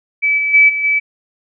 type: tone with level steps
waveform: sine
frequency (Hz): 2300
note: D7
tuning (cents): -37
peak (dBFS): -11 / -14 / -5 / -16 / -11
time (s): 0.22-1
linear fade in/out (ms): 20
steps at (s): 0.37 / 0.53 / 0.68 / 0.83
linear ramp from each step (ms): 20
effects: none